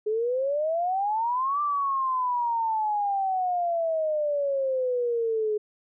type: exponential two-way sweep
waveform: sine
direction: up then down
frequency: 419.1 to 1183 to 419.1 Hz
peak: -23 dBFS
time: 0.06-5.58 s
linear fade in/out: 10 ms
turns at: 1.61 s
effects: none